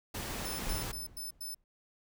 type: noise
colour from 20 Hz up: pink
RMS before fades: -39 dBFS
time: 0.14-0.92 s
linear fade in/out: 10 ms
type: tone bursts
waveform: 5% pulse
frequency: 5274 Hz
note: E8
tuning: in tune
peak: -33 dBFS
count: 5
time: 0.45-1.546 s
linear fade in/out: 5 ms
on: 140 ms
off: 99 ms
type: noise with exponential decay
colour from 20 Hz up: brown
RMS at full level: -35 dBFS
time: 0.67-1.64 s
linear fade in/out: 1 ms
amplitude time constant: 210 ms
effects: none